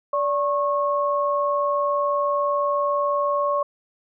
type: tone pair together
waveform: sine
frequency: 579 / 1093 Hz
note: D5 / C#6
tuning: -25 / -25 cents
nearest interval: major seventh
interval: 1100 cents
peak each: -22 dBFS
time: 0.13-3.63 s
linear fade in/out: 5 ms
effects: none